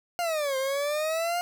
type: exponential two-way sweep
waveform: 40% pulse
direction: down then up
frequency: 712 to 523.3 to 712 Hz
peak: -25 dBFS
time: 0.19-1.41 s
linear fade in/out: 0 ms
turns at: 0.57 s
effects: none